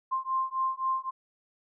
sine beating tone pair, 1050 / 1053.8 Hz, C6 / C6, +6 / +12 cents, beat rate 3.8 Hz, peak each -30 dBFS, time 0.11-1.11 s, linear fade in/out 20 ms, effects none

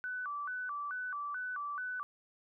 sine tone with vibrato, 1318.5 Hz, E6, in tune, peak -36 dBFS, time 0.04-2.03 s, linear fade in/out 0 ms, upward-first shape square, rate 2.3 Hz, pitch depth 220 cents each way, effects none

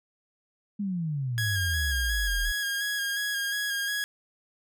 sine exponential sweep, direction down, 210 to 36.71 Hz, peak -27 dBFS, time 0.79-2.52 s, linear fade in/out 10 ms
sawtooth tone with vibrato, 1644 Hz, G#6, 18 cents flat, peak -24 dBFS, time 1.38-4.04 s, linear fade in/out 0 ms, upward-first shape square, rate 2.8 Hz, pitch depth 23 cents each way
effects none

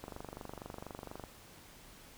click train, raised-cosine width 1 ms, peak -29 dBFS, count 30, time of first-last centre 0.04-1.238 s, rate 24.2 Hz, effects pink hiss -56 dBFS RMS until 2.17 s

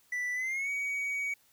triangle tone with pitch glide, 1975.5 to 2256 Hz, B6 to C#7, 0 to +30 cents, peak -29 dBFS, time 0.12-1.34 s, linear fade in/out 5 ms, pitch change +230 cents, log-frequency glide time 0.34-0.7 s, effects white hiss -66 dBFS RMS until 1.52 s

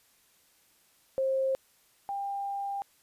sine tone pair in turn, 532 / 797.1 Hz, C5 / G5, +29 / +29 cents, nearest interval perfect fifth, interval 700 cents, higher second, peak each -25 / -31 dBFS, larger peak first, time 1.18-1.55 / 2.09-2.82 s, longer second, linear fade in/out 0 ms, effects white hiss -65 dBFS RMS until 3.02 s + resampled to 32000 Hz

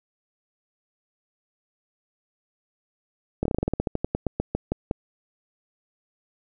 slowing click train, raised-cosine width 2 ms, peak -10 dBFS, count 19, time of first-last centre 3.43-4.911 s, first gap 24 ms, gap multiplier 1.13, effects none

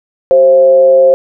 sine tone with frequency modulation, 529 Hz, C5, 19 cents sharp, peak -3 dBFS, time 0.31-1.14 s, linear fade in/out 0 ms, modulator 147 Hz, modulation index 0.37, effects none

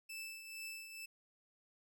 sawtooth tone with tremolo, 2637 Hz, E7, in tune, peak -40 dBFS, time 0.09-1.06 s, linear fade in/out 10 ms, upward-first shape triangle, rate 2.2 Hz, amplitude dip 60%, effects none

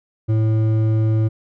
triangle tone with hard clipping, 110 Hz, A2, in tune, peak -16 dBFS, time 0.28-1.29 s, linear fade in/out 20 ms, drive 12 dB, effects none

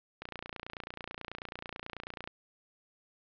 click train, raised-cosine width 0.3 ms, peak -23 dBFS, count 61, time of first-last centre 0.22-2.275 s, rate 29.2 Hz, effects low-pass 4000 Hz 12 dB/octave

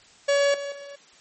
45% pulse tone with level steps, 565 Hz, C#5, 33 cents sharp, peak -18 / -30 / -38 dBFS, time 0.28-0.96 s, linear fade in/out 10 ms, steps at 0.54 / 0.72 s, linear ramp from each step 2 ms, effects white hiss -53 dBFS RMS until 1.2 s + MP3 32 kbps

